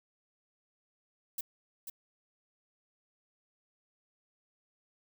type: noise with echo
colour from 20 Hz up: violet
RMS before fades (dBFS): -36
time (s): 1.38-1.41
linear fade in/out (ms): 5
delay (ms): 490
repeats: 1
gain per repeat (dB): -6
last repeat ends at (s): 1.9
effects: none